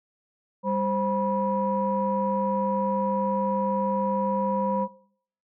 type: tone cluster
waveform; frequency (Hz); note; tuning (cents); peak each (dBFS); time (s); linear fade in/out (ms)
sine; 198.4 / 525 / 973; G3 / C5 / B5; +21 / +6 / -26; -27; 0.63-4.88; 50
effects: noise-tail reverb RT60 0.6 s tail -20 dB re dry + tanh soft clip ceiling -13 dBFS